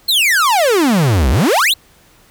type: exponential two-way sweep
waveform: 45% pulse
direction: down then up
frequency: 4335 to 58.27 to 4335 Hz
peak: -10 dBFS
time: 0.08-1.74 s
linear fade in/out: 10 ms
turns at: 1.3 s
effects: pink hiss -49 dBFS RMS until 2.3 s